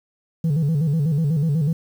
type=tone with vibrato; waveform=sine; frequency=152.8 Hz; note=D#3; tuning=31 cents flat; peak=-14 dBFS; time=0.44-1.73 s; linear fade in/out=5 ms; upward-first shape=square; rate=8.1 Hz; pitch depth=120 cents each way; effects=tanh soft clip ceiling -16 dBFS + 8-bit